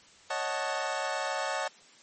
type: chord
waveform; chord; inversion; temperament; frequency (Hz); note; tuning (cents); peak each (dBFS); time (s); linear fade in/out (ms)
25% pulse; D# half-diminished seventh; third; equal; 554.4 / 622.3 / 740 / 880; C#5 / D#5 / F#5 / A5; 0 / 0 / 0 / 0; -32; 0.3-1.68; 5
effects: white hiss -56 dBFS RMS until 2.02 s + MP3 32 kbps